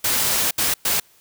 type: noise bursts at uneven times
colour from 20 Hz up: white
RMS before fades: -20 dBFS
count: 3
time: 0.04-0.51 / 0.58-0.74 / 0.85-1 s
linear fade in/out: 5 ms
effects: white hiss -55 dBFS RMS until 1.2 s